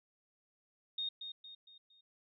sine tone with echo, 3700 Hz, A#7, 14 cents flat, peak -35 dBFS, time 0.98-1.09 s, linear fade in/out 5 ms, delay 230 ms, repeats 4, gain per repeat -7 dB, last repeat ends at 2.01 s, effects none

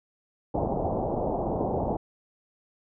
white low-pass noise, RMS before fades -28 dBFS, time 0.54-1.97 s, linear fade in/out 10 ms, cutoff 830 Hz, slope 48 dB/octave, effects none

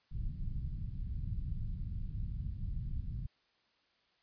pink low-pass noise, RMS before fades -38 dBFS, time 0.11-3.27 s, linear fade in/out 20 ms, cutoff 150 Hz, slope 24 dB/octave, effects white hiss -73 dBFS RMS until 4.22 s + resampled to 11025 Hz

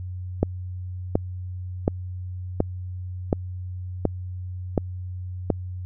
click train, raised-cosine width 2 ms, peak -5 dBFS, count 8, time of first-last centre 0.43-5.502 s, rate 1.38 Hz, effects added 91 Hz sine -30 dBFS peak until 5.85 s

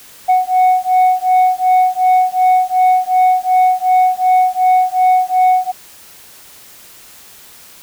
sine beating tone pair, 738 / 740.7 Hz, F#5 / F#5, -5 / +2 cents, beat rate 2.7 Hz, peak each -10 dBFS, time 0.28-5.72 s, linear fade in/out 20 ms, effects tanh soft clip ceiling -6 dBFS + white hiss -40 dBFS RMS until 7.82 s

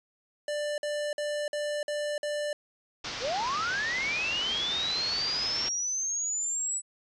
square tone bursts, 591 Hz, D5, 11 cents sharp, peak -30 dBFS, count 6, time 0.48-2.53 s, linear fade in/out 2 ms, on 300 ms, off 50 ms
white low-pass noise, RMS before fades -37 dBFS, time 3.04-5.69 s, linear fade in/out 5 ms, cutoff 5800 Hz, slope 48 dB/octave
sine linear sweep, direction up, 440 to 7950 Hz, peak -28 dBFS, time 3.2-6.82 s, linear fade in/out 50 ms
effects resampled to 22050 Hz

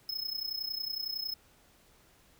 square tone with amplitude modulation, 5180 Hz, E8, 31 cents flat, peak -31 dBFS, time 0.09-1.34 s, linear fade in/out 2 ms, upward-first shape sine, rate 30.9 Hz, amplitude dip 80%, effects pink hiss -63 dBFS RMS until 2.39 s

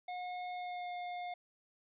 square tone with pitch glide, 722 to 712.9 Hz, F#5 to F5, -43 to +35 cents, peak -40 dBFS, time 0.08-1.34 s, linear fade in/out 5 ms, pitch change -22 cents, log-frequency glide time 0.51-0.91 s, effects resampled to 8000 Hz

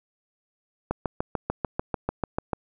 click train, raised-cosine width 1 ms, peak -11 dBFS, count 12, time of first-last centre 0.91-2.532 s, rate 6.78 Hz, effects none

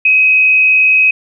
sine tone with frequency modulation, 2537 Hz, D#7, 33 cents sharp, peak -6 dBFS, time 0.05-1.11 s, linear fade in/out 5 ms, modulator 77.2 Hz, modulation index 0.55, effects none

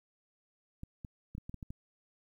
clicks, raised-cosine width 5 ms, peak -30 dBFS, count 8, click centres 0.834 / 1.048 / 1.351 / 1.381 / 1.495 / 1.543 / 1.628 / 1.705 s, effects 11-bit

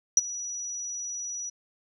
sine tone with ADSR envelope, 5860 Hz, F#8, 18 cents flat, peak -11 dBFS, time 0.17-1.5 s, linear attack 3 ms, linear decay 26 ms, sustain -21 dB, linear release 12 ms, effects tanh soft clip ceiling -11 dBFS

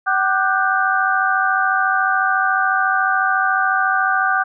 sine tone cluster, 761 / 1189 / 1467 / 1561 Hz, F#5 / D6 / F#6 / G6, +48 / +21 / -15 / -8 cents, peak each -20 dBFS, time 0.06-4.44 s, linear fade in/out 20 ms, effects none

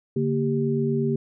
sine tone cluster, 141.8 / 230.3 / 392.3 Hz, C#3 / A#3 / G4, +40 / -21 / +1 cents, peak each -25 dBFS, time 0.16-1.16 s, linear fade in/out 5 ms, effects none

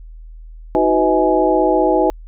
sine tone cluster, 317.2 / 372.4 / 501 / 638 / 838 Hz, D#4 / F#4 / B4 / D#5 / G#5, +33 / +11 / +25 / +43 / +15 cents, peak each -18 dBFS, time 0.75-2.1 s, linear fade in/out 0 ms, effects added 40 Hz sine -33 dBFS peak until 2.27 s

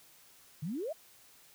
sine exponential sweep, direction up, 138.5 to 692 Hz, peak -34 dBFS, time 0.62-0.93 s, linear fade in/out 10 ms, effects white hiss -60 dBFS RMS until 1.54 s

